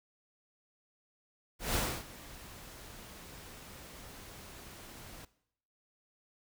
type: noise with ADSR envelope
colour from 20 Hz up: pink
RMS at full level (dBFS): -31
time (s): 1.59-5.25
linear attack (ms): 160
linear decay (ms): 280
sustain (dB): -19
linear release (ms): 4
effects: noise-tail reverb RT60 0.7 s tail -19 dB re dry